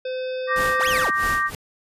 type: harmonic tone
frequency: 513 Hz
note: C5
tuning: 34 cents flat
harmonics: 1 / 3 / 5 / 7 / 9 / 10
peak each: -25 / -40 / -40 / -42 / -49 / -49 dBFS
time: 0.05-1.05 s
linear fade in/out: 5 ms
type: chord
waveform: sine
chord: G minor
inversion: second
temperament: equal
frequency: 1174.7 / 1568 / 1864.7 Hz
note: D6 / G6 / Bb6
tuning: 0 / 0 / 0 cents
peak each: -22 / -27 / -23 dBFS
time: 0.47-1.51 s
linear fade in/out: 50 ms
type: noise with tremolo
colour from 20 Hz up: pink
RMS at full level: -29 dBFS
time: 0.56-1.55 s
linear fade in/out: 2 ms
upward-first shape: sine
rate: 3.1 Hz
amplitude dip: 95%
type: linear two-way sweep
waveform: 35% pulse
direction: up then down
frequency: 38.89 to 3400 to 62.2 Hz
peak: -23 dBFS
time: 0.79-1.11 s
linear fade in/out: 20 ms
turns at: 0.88 s
effects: resampled to 32000 Hz